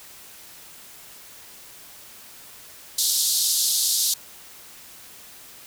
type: band-pass noise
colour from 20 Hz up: pink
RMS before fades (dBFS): -22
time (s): 2.98-4.14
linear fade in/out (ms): 5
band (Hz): 3700 to 14000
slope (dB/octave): 48
effects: white hiss -45 dBFS RMS until 5.66 s